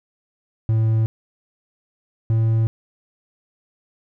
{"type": "tone pair in turn", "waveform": "triangle", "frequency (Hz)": [111.2, 112.49], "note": ["A2", "A2"], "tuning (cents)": [19, 39], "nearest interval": "unison", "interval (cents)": 20, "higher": "second", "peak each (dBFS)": -13, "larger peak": "neither", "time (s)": [[0.69, 1.06], [2.3, 2.67]], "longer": "neither", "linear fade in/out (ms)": 0, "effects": []}